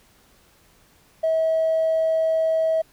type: tone with tanh clipping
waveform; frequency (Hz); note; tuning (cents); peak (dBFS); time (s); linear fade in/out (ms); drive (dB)
triangle; 644; E5; -41; -17; 1.23-2.82; 10; 1
effects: pink hiss -57 dBFS RMS until 2.92 s